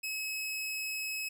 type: tone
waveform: sawtooth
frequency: 2568 Hz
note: E7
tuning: 46 cents flat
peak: -31 dBFS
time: 0.03-1.29 s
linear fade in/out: 10 ms
effects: none